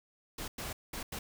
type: noise bursts at uneven times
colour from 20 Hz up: pink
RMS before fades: -40 dBFS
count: 4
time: 0.38-0.48 / 0.58-0.73 / 0.93-1.03 / 1.12-1.19 s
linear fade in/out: 5 ms
effects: none